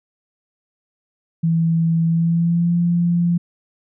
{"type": "tone with pitch glide", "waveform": "sine", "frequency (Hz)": [164.81, 172.5], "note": ["E3", "F3"], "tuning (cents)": [0, -21], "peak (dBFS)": -14, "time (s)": [1.43, 3.38], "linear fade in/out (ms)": 10, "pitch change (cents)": 79, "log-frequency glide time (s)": [2.06, 2.75], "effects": []}